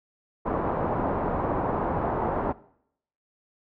white low-pass noise, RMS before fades -27 dBFS, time 0.45-2.53 s, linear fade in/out 20 ms, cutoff 980 Hz, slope 24 dB/octave, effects noise-tail reverb RT60 0.7 s tail -20 dB re dry

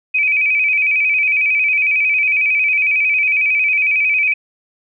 sine tone with vibrato, 2410 Hz, D7, 44 cents sharp, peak -12 dBFS, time 0.14-4.34 s, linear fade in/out 10 ms, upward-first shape square, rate 11 Hz, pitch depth 73 cents each way, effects none

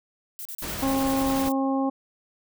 violet noise bursts, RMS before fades -36 dBFS, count 12, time 0.39-1.519 s, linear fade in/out 0 ms, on 62 ms, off 35 ms
pink noise, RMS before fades -33 dBFS, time 0.62-1.49 s, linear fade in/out 5 ms
harmonic tone, 269.5 Hz, C#4, 49 cents flat, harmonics 1 / 2 / 3 / 4, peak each -23 / -30 / -30 / -34 dBFS, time 0.82-1.9 s, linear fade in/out 10 ms
effects none

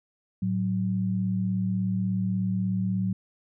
sine tone pair together, 109.98 / 186.5 Hz, A2 / F#3, 0 / +14 cents, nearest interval major sixth, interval 914 cents, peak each -29 / -25 dBFS, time 0.42-3.13 s, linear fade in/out 5 ms, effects none

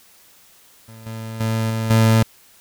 30% pulse tone with level steps, 111.9 Hz, A2, 30 cents sharp, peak -36 / -26 / -16 / -18 / -9 dBFS, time 0.88-2.23 s, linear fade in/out 5 ms, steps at 1.06 / 1.4 / 1.7 / 1.9 s, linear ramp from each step 5 ms, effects white hiss -51 dBFS RMS until 2.6 s

